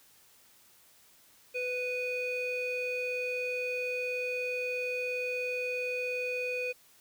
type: ring-modulated tone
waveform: triangle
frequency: 991 Hz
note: B5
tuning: 6 cents sharp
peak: -26 dBFS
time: 1.54-6.73 s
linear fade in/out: 20 ms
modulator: 1490 Hz
effects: white hiss -61 dBFS RMS until 7 s